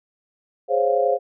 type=chord; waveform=sine; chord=Db major seventh; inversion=second; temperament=equal; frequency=415.3 / 523.3 / 554.4 / 698.5 Hz; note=Ab4 / C5 / Db5 / F5; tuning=0 / 0 / 0 / 0 cents; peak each=-24 / -20 / -23 / -22 dBFS; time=0.68-1.19 s; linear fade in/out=50 ms; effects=none